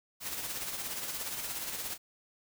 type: noise with tremolo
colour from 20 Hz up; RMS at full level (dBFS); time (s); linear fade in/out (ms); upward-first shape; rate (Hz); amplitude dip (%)
white; -36; 0.2-1.98; 50; sine; 17; 45
effects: none